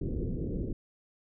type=low-pass noise; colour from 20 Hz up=pink; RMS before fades=-33 dBFS; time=0.01-0.73 s; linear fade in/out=5 ms; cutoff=470 Hz; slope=48 dB/octave; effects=none